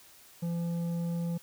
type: tone with tanh clipping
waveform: sine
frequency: 170.1 Hz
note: F3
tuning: 45 cents flat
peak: -31 dBFS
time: 0.42-1.38 s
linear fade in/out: 10 ms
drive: 8 dB
effects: white hiss -56 dBFS RMS until 1.42 s